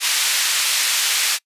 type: band-pass noise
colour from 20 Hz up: pink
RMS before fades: -19 dBFS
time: 0-1.39 s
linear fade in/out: 50 ms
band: 2300 to 11000 Hz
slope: 12 dB/octave
effects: noise-tail reverb RT60 0.1 s tail -25 dB re dry + resampled to 32000 Hz